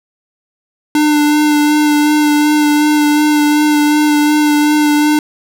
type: tone with vibrato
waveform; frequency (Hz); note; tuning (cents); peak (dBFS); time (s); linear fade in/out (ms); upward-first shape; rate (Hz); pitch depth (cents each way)
square; 298.5; D4; +28; -9; 0.95-5.19; 2; sine; 2.7; 17
effects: none